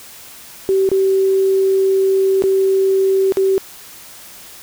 sine tone with dropouts, 385 Hz, G4, 31 cents flat, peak -11 dBFS, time 0.69-3.58 s, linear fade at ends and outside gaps 0 ms, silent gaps 0.89-0.916 / 2.422-2.438 / 3.322-3.371 s, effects white hiss -38 dBFS RMS until 4.62 s

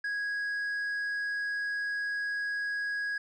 sine tone with tanh clipping, 1656 Hz, G#6, 5 cents flat, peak -31 dBFS, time 0.04-3.18 s, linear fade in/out 5 ms, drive 4 dB, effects none

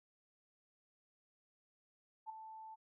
sine tone with ADSR envelope, 880 Hz, A5, in tune, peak -40 dBFS, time 2.26-2.76 s, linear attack 37 ms, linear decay 7 ms, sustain -9 dB, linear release 24 ms, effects none

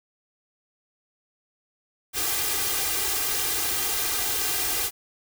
white noise with comb filter, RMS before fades -26 dBFS, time 2.13-4.91 s, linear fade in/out 50 ms, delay 2.5 ms, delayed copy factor +0.95, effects none

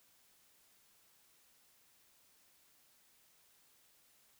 silence, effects white hiss -69 dBFS RMS until 4.39 s

